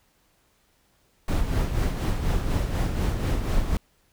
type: noise with tremolo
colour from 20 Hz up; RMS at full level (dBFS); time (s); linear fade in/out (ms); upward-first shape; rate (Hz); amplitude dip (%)
brown; -22; 1.28-3.77; 2; sine; 4.1; 50
effects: pink hiss -65 dBFS RMS until 4.12 s